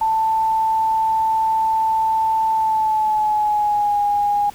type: tone with pitch glide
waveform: sine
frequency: 885 to 821 Hz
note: A5 to G#5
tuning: +10 to -20 cents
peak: -15 dBFS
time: 0.01-4.5 s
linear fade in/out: 5 ms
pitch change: -130 cents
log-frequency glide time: 2.53-4 s
effects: pink hiss -43 dBFS RMS until 4.54 s